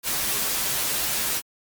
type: noise with comb filter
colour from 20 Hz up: white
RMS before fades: -25 dBFS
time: 0.03-1.42 s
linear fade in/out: 50 ms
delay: 11 ms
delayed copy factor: -0.55
effects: MP3 96 kbps